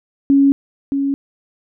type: tone with echo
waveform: sine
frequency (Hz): 277.2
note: C#4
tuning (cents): 0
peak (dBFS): -8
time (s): 0.3-0.52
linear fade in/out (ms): 0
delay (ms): 620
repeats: 1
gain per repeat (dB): -7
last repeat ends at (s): 1.14
effects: none